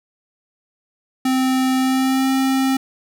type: tone with pitch glide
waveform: square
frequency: 260 to 265.6 Hz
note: C4 to C4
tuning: -11 to +26 cents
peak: -16 dBFS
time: 1.25-2.77 s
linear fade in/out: 5 ms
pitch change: +37 cents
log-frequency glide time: 1.77-2.31 s
effects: none